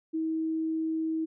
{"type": "tone", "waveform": "sine", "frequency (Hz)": 320.3, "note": "E4", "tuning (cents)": -50, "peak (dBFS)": -27, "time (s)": [0.13, 1.26], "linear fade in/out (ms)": 20, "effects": []}